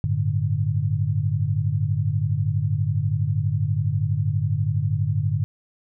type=chord; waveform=sine; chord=G suspended second; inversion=none; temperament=just; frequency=98 / 110.25 / 147 Hz; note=G2 / A2 / D3; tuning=0 / +4 / +2 cents; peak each=-24 dBFS; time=0.04-5.44 s; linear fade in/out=0 ms; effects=none